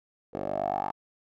10% pulse tone with band-pass filter sweep, 48.97 Hz, G1, 1 cent flat, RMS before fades -31 dBFS, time 0.33-0.92 s, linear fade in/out 20 ms, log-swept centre 480 to 920 Hz, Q 6.9, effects none

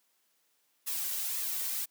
blue noise with flanger, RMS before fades -34 dBFS, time 0.86-1.86 s, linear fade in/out 20 ms, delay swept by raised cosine 1.3 to 2.4 ms, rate 1.9 Hz, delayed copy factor -0.5, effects white hiss -73 dBFS RMS until 1.9 s + high-pass 200 Hz 12 dB/octave

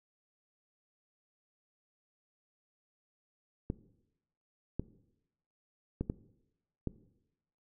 clicks, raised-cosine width 3 ms, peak -20 dBFS, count 5, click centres 3.701 / 4.796 / 6.01 / 6.099 / 6.873 s, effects noise-tail reverb RT60 0.9 s tail -18 dB re dry

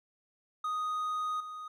triangle tone with level steps, 1244.5 Hz, D#6, in tune, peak -29 / -38 dBFS, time 0.64-1.68 s, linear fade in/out 5 ms, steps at 1.4 s, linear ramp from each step 5 ms, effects none

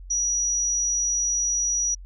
sine tone, 5820 Hz, F#8, 29 cents flat, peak -21 dBFS, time 0.1-1.95 s, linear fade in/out 10 ms, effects added 45 Hz sine -38 dBFS peak until 2.05 s

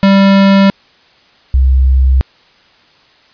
square / sine tone pair in turn, 196 / 65.41 Hz, G3 / C2, 0 / 0 cents, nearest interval octave + perfect fifth, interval 1900 cents, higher first, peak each -5 dBFS, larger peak neither, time 0.03-0.7 / 1.54-2.21 s, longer neither, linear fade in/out 0 ms, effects white hiss -47 dBFS RMS until 3.33 s + resampled to 11025 Hz

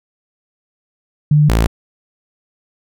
sine / sawtooth tone pair in turn, 149.4 / 55.96 Hz, D3 / A1, +30 / +30 cents, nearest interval octave + perfect fourth, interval 1700 cents, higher first, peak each -7 dBFS, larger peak neither, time 1.31-1.49 / 1.49-1.67 s, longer neither, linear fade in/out 5 ms, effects none

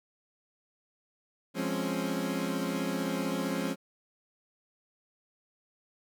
30% pulse chord, Db major seventh, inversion first, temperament equal, 174.61 / 207.7 / 261.6 / 277.2 Hz, F3 / Ab3 / C4 / Db4, 0 / 0 / 0 / 0 cents, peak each -33 dBFS, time 1.54-3.76 s, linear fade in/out 50 ms, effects none

